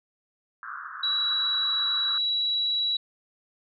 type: band-pass noise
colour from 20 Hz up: white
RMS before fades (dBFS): -38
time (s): 0.63-2.18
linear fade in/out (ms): 2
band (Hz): 1100 to 1600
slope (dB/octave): 96
type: tone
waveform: sine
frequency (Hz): 3908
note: B7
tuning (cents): -19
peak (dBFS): -23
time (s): 1.03-2.97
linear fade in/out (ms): 5
effects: none